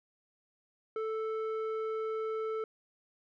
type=tone with low-pass filter; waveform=square; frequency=440 Hz; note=A4; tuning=in tune; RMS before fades=-35 dBFS; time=0.96-2.64 s; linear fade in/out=2 ms; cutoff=1300 Hz; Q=1.2; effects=none